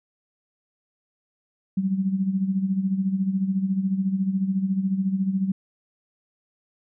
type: tone with tremolo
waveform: sine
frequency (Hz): 191.7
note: G3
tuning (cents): -38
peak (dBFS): -18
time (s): 1.77-5.52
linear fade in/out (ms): 5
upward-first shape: sine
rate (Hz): 14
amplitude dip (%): 65
effects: none